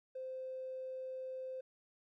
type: tone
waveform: triangle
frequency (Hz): 519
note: C5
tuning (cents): -14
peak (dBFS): -37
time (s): 0.15-1.61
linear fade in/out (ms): 10
effects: tanh soft clip ceiling -39 dBFS